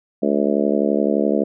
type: harmonic tone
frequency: 71.7 Hz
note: D2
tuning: 41 cents flat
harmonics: 3 / 4 / 5 / 6 / 7 / 8 / 9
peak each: -21 / -22 / -23 / -24 / -24 / -25 / -26 dBFS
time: 0.22-1.44 s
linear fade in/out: 10 ms
effects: none